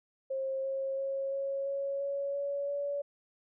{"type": "tone with pitch steps", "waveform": "sine", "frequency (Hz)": [534, 539, 544, 549, 554.1, 559.3, 564.4, 569.7], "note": ["C5", "C#5", "C#5", "C#5", "C#5", "C#5", "C#5", "C#5"], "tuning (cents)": [35, -49, -33, -17, -1, 15, 31, 47], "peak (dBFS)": -31, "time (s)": [0.3, 3.02], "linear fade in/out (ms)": 10, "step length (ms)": 340, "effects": []}